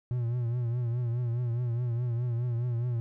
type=tone with vibrato; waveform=triangle; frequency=120 Hz; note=B2; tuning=49 cents flat; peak=-25 dBFS; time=0.11-3 s; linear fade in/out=0 ms; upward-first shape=triangle; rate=4.8 Hz; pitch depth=81 cents each way; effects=none